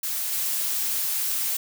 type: noise with level steps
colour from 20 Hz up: blue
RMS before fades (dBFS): -28 / -26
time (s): 0.03-1.57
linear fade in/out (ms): 5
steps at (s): 0.32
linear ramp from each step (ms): 5
effects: none